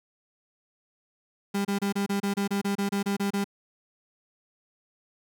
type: tone bursts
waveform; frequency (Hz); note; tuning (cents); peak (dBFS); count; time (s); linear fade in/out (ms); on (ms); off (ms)
35% pulse; 199.8; G3; +33; -23; 14; 1.54-3.444; 10; 110; 28
effects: none